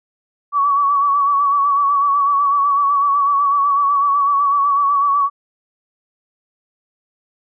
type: tone with vibrato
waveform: sine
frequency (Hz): 1133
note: C#6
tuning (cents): +37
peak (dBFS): -12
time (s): 0.52-5.3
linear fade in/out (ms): 50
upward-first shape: sine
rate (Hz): 8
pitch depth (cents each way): 43
effects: none